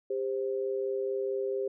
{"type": "tone pair together", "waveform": "sine", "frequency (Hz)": [398.8, 523.3], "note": ["G4", "C5"], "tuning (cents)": [30, 0], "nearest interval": "perfect fourth", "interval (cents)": 470, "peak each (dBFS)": [-30, -34], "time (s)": [0.1, 1.68], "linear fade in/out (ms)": 5, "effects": []}